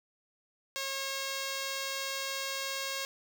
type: tone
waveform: 5% pulse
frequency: 543 Hz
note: C#5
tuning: 36 cents flat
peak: -22 dBFS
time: 0.76-3.05 s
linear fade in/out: 0 ms
effects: none